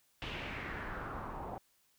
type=noise with low-pass filter sweep; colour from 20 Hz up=pink; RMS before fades=-42 dBFS; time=0.22-1.58 s; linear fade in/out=0 ms; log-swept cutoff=3100 to 790 Hz; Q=2.8; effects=white hiss -72 dBFS RMS until 1.98 s